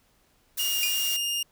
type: noise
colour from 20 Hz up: blue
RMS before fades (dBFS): -31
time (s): 0.57-1.17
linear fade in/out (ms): 10
type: tone with pitch glide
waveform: sawtooth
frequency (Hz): 2845 to 2822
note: F7 to F7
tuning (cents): +31 to +17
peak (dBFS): -23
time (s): 0.59-1.43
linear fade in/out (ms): 5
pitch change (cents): -14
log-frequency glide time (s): 0.71-0.77
type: tone with exponential decay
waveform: sawtooth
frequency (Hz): 2448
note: D#7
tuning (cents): -29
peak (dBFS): -20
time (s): 0.83-1.01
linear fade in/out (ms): 1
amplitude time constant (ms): 38
effects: pink hiss -65 dBFS RMS until 1.51 s